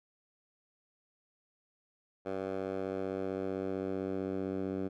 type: tone with band-pass filter sweep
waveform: 10% pulse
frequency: 95.6 Hz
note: G2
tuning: 43 cents flat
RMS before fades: -36 dBFS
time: 2.25-4.89 s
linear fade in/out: 20 ms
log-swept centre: 580 to 290 Hz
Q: 1.1
effects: none